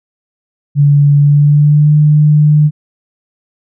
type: tone with pitch glide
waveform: sine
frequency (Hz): 143.9 to 150.27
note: D3 to D3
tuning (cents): -35 to +40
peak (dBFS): -4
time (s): 0.75-2.71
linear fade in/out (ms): 50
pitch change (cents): +75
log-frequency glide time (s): 1.17-1.96
effects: none